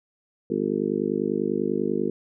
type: harmonic tone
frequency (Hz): 50.1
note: G1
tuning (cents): +38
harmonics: 3 / 4 / 5 / 6 / 7 / 8 / 9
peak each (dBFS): -38 / -30 / -29 / -34 / -28 / -29 / -30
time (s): 0.5-2.1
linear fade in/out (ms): 5
effects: none